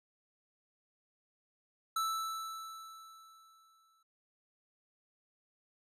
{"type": "tone with exponential decay", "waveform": "square", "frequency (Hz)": 1318.5, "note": "E6", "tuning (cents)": 0, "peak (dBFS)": -31, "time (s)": [1.96, 4.03], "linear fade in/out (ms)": 5, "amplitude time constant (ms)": 450, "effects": ["resampled to 32000 Hz"]}